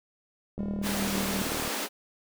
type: click train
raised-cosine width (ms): 2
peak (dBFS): -23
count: 43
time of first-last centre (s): 0.58-1.677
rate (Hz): 38.3
type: tone with pitch glide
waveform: triangle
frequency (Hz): 201.4 to 194.76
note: G3 to G3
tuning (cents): +47 to -11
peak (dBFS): -28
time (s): 0.59-1.42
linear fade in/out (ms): 0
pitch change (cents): -58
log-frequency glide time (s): 0.93-1.26
type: high-pass noise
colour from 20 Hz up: pink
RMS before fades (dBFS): -32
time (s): 0.82-1.89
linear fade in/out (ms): 50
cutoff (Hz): 200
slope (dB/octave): 96
effects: none

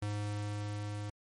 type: tone with level ramp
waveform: square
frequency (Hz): 103.8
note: G#2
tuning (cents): 0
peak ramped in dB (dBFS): -34 to -38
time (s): 0.02-1.1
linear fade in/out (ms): 5
effects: MP3 48 kbps

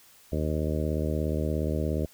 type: harmonic tone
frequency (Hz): 77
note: D#2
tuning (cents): -17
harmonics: 1 / 2 / 3 / 4 / 5 / 6 / 7 / 8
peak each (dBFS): -29 / -32 / -34 / -35 / -36 / -37 / -37 / -38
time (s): 0.32-2.06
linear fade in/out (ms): 5
effects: white hiss -56 dBFS RMS until 2.13 s

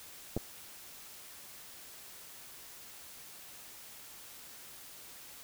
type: clicks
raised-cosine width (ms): 2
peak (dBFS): -19 / -24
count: 2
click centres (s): 0.366 / 0.375
effects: white hiss -51 dBFS RMS until 5.43 s

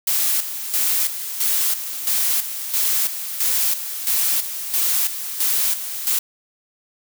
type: noise with tremolo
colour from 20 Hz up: blue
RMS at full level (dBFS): -19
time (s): 0.07-6.19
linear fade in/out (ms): 5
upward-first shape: square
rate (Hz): 1.5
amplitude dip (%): 65
effects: none

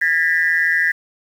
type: tone cluster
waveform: sine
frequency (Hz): 1633 / 1806 / 1965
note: G#6 / A6 / B6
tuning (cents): -30 / +45 / -9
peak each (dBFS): -18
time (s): 0.01-0.92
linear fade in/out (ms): 10
effects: tanh soft clip ceiling -5 dBFS + 7-bit

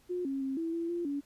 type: tone with pitch steps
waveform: sine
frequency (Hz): 358.3 / 272.1 / 268 / 329.2 / 335.5 / 345.3 / 283.8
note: F4 / C#4 / C4 / E4 / E4 / F4 / C#4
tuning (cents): +44 / -32 / +42 / -2 / +31 / -20 / +41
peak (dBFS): -31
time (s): 0.09-1.21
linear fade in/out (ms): 20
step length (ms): 160
effects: pink hiss -65 dBFS RMS until 1.25 s + resampled to 32000 Hz

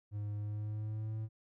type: tone with pitch glide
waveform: triangle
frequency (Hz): 103.83 to 109.69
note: G#2 to A2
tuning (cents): 0 to -5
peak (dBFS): -34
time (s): 0.11-1.29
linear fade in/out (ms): 50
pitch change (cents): +95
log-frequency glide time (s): 0.36-1.18
effects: none

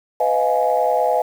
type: chord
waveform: sine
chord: F half-diminished seventh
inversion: second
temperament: just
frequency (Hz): 502.9 / 628.6 / 698.5 / 838.1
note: Cb5 / Eb5 / F5 / Ab5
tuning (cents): +31 / +18 / 0 / +16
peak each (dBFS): -20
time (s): 0.2-1.22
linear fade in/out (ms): 5
effects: tanh soft clip ceiling -5 dBFS + 7-bit

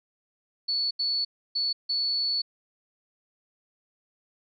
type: tone bursts at uneven times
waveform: sine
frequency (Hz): 4435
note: C#8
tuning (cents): 0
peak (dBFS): -24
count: 4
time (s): 0.68-0.91 / 0.99-1.25 / 1.55-1.73 / 1.89-2.42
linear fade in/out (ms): 10
effects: none

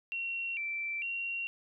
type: tone with pitch steps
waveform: sine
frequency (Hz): 2735 / 2338 / 2749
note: F7 / D7 / F7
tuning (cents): -37 / -8 / -28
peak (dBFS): -33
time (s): 0.12-1.47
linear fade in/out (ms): 0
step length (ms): 450
effects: none

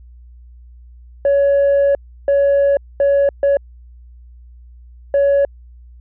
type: tone bursts at uneven times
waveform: sine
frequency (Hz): 561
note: C#5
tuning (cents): +21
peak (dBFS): -8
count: 5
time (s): 1.25-1.95 / 2.28-2.77 / 3-3.29 / 3.43-3.57 / 5.14-5.45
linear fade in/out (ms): 2
effects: tanh soft clip ceiling -9 dBFS + added 60 Hz sine -38 dBFS peak until 6 s

